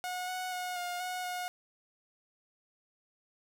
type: tone with pitch steps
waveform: sawtooth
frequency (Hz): 727 / 737 / 726 / 711 / 730 / 722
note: F#5 / F#5 / F#5 / F5 / F#5 / F#5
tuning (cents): -31 / -7 / -33 / +31 / -24 / -43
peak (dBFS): -31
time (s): 0.04-1.48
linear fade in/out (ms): 0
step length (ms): 240
effects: none